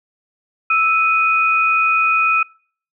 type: tone pair together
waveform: sine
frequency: 1316.1 / 2489 Hz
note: E6 / D#7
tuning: -3 / 0 cents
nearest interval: major seventh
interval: 1103 cents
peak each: -15 dBFS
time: 0.7-2.43 s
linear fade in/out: 5 ms
effects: noise-tail reverb RT60 0.5 s tail -26 dB re dry